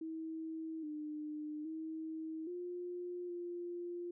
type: tone with pitch steps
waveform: sine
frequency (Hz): 321.4 / 302.4 / 318.8 / 354.5 / 349.2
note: E4 / D#4 / D#4 / F4 / F4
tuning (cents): -44 / -49 / +42 / +26 / 0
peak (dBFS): -40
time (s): 0.01-4.11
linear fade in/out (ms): 5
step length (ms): 820
effects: none